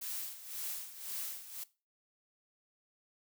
blue noise with tremolo, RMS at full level -39 dBFS, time 0.01-1.64 s, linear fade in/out 10 ms, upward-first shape sine, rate 1.9 Hz, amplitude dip 75%, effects noise-tail reverb RT60 0.3 s tail -19 dB re dry

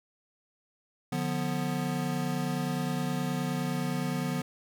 square chord, B diminished, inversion first, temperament just, 148.16 / 177.8 / 246.9 Hz, D3 / F3 / B3, +16 / +31 / 0 cents, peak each -34 dBFS, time 1.12-4.42 s, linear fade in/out 5 ms, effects none

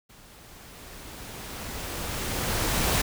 pink noise with level ramp, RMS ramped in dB -52 to -23 dBFS, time 0.09-3.02 s, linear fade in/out 10 ms, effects none

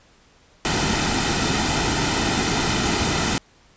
pink noise with comb filter, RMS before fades -21 dBFS, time 0.65-3.38 s, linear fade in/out 0 ms, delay 1.8 ms, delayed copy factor -0.55, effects pink hiss -55 dBFS RMS until 3.76 s + resampled to 16000 Hz

